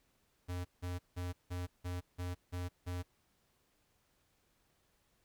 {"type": "tone bursts", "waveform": "square", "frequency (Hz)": 89.2, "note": "F2", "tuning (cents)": 37, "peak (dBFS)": -38, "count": 8, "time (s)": [0.48, 3.03], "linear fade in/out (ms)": 20, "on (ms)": 170, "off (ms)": 170, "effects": ["pink hiss -75 dBFS RMS until 5.24 s"]}